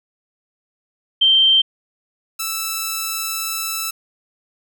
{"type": "tone pair in turn", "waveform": ["sine", "5% pulse"], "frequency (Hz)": [3136, 1318.5], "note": ["G7", "E6"], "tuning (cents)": [0, 0], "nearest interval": "octave + minor third", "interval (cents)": 1500, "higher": "first", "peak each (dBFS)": -10, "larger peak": "neither", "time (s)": [[1.21, 1.62], [2.39, 3.91]], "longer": "second", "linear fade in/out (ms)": 10, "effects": []}